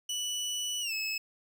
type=tone with pitch glide; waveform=25% pulse; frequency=2960 to 2592 Hz; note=F#7 to E7; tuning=0 to -30 cents; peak=-28 dBFS; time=0.09-1.18 s; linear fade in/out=5 ms; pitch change=-230 cents; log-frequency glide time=0.81-0.93 s; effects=none